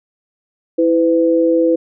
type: tone pair together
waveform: sine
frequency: 328.7 / 504 Hz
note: E4 / B4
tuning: -5 / +35 cents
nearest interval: perfect fifth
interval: 740 cents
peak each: -13 dBFS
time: 0.78-1.76 s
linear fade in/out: 10 ms
effects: none